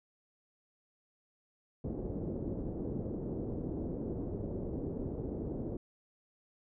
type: low-pass noise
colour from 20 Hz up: white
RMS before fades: -38 dBFS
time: 1.84-5.77 s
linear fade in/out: 5 ms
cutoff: 420 Hz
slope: 24 dB/octave
effects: none